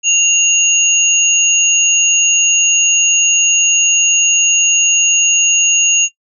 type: tone pair together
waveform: sine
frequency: 2781 / 6664 Hz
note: F7 / G#8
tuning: -8 / +5 cents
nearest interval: octave + minor third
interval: 1513 cents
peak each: -11 dBFS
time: 0.03-6.09 s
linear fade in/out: 50 ms
effects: noise-tail reverb RT60 0.1 s tail -19 dB re dry